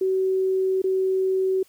sine tone with dropouts, 378.5 Hz, F#4, 39 cents sharp, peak -19 dBFS, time 0.01-1.63 s, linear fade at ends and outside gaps 5 ms, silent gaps 0.819-0.84 s, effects white hiss -58 dBFS RMS until 1.68 s

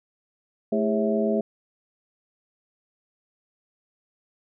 harmonic tone with a mistuned harmonic, 109.1 Hz, A2, 14 cents flat, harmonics 2 / 3 / 4 / 5 / 6, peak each -24 / -33 / -26 / -30 / -27 dBFS, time 0.72-1.41 s, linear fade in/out 5 ms, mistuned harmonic 4, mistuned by -120 cents, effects none

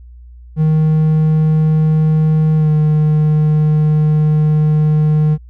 triangle tone with pitch glide, 156.1 to 152.8 Hz, D#3 to D#3, +6 to -31 cents, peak -7 dBFS, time 0.56-5.38 s, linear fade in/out 50 ms, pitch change -37 cents, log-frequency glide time 2.56-2.7 s, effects added 60 Hz sine -34 dBFS peak until 5.49 s

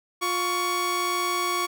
sawtooth tone pair together, 352.8 / 1120 Hz, F4 / C#6, +18 / +18 cents, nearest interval octave + minor sixth, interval 2000 cents, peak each -26 / -21 dBFS, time 0.21-1.67 s, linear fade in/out 20 ms, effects none

